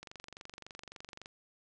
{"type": "click train", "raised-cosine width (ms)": 0.2, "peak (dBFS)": -29, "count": 30, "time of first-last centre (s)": [0.03, 1.259], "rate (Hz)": 23.6, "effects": ["resampled to 22050 Hz"]}